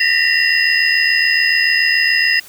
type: tone cluster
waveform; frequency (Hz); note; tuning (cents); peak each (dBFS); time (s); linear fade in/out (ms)
sine; 1824 / 1891 / 1978 / 2755 / 5030; A#6 / A#6 / B6 / F7 / D#8; -38 / +24 / +2 / -24 / +18; -18; 0-2.4; 5
effects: white hiss -40 dBFS RMS until 2.48 s